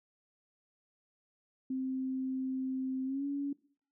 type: tone with pitch glide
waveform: sine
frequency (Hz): 261.6 to 282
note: C4 to C#4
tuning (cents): 0 to +30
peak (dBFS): -32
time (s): 1.7-3.53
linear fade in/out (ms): 5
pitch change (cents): +130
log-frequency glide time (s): 3.05-3.25
effects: noise-tail reverb RT60 0.5 s tail -21 dB re dry